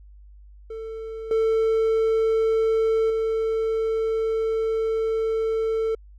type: tone with level steps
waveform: triangle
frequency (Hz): 445.5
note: A4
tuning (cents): +22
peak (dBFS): -29 / -16 / -19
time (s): 0.7-5.95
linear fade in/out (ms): 5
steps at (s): 1.31 / 3.1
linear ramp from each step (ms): 2
effects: added 50 Hz sine -44 dBFS peak until 6.18 s